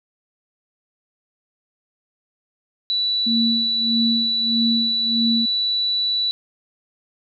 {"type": "tone", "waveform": "sine", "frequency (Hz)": 3951, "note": "B7", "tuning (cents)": 0, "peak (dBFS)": -18, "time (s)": [2.9, 6.31], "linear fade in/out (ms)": 0}
{"type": "tone with tremolo", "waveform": "sine", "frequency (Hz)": 230, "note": "A#3", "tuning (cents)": -23, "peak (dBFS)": -17, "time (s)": [3.26, 5.46], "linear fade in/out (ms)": 10, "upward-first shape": "sine", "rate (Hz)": 1.6, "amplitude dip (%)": 90}
{"effects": []}